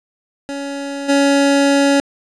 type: tone with level steps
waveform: 25% pulse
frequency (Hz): 280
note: C#4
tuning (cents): +18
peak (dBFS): -19 / -7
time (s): 0.49-2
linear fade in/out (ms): 0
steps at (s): 1.08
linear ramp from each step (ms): 20
effects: resampled to 22050 Hz + 8-bit